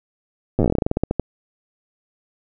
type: slowing click train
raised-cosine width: 2 ms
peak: -5 dBFS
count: 19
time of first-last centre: 0.59-1.197 s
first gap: 8 ms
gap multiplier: 1.15
effects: none